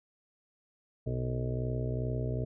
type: harmonic tone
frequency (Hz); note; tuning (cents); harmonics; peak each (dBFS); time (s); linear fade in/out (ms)
62.5; B1; +21; 1 / 2 / 4 / 5 / 6 / 7 / 8 / 9 / 10; -38 / -32 / -41 / -47 / -43 / -40 / -49 / -50 / -43; 1.06-2.45; 10
effects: none